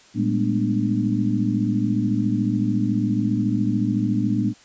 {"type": "tone cluster", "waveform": "sine", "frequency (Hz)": [114.7, 199.3, 213.4, 246.8, 297.2], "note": ["A#2", "G3", "G#3", "B3", "D4"], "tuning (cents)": [-28, 29, 47, -1, 21], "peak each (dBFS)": -25, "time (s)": [0.14, 4.54], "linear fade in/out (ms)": 50, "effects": ["white hiss -51 dBFS RMS until 4.64 s", "resampled to 16000 Hz"]}